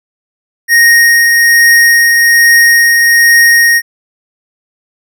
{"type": "tone with tremolo", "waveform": "square", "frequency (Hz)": 1864.7, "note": "A#6", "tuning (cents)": 0, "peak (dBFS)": -3, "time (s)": [0.68, 3.82], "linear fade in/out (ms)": 50, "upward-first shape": "triangle", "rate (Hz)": 1.2, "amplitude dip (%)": 30, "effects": []}